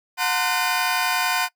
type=tone cluster; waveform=30% pulse; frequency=728 / 910 / 1032 / 1507 / 2427 Hz; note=F#5 / A#5 / C6 / F#6 / D#7; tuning=-28 / -42 / -24 / +31 / -44 cents; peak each=-24 dBFS; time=0.17-1.49 s; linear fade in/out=50 ms; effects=noise-tail reverb RT60 0.1 s tail -22 dB re dry